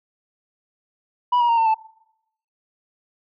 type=tone with pitch steps; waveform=sine; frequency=980 / 953.8 / 928.2 / 903.3 / 879.2 Hz; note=B5 / A#5 / A#5 / A5 / A5; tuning=-14 / +39 / -8 / +45 / -2 cents; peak=-12 dBFS; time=1.32-1.745 s; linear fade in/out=10 ms; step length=85 ms; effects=noise-tail reverb RT60 0.8 s tail -25 dB re dry + tanh soft clip ceiling -14 dBFS